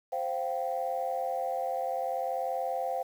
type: chord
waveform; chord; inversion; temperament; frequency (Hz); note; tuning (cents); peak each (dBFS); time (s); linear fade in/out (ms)
sine; C suspended fourth; none; equal with one note detuned; 523.3 / 698.5 / 779; C5 / F5 / G5; 0 / 0 / -11; -33; 0.12-3.03; 10
effects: tanh soft clip ceiling -21 dBFS + 9-bit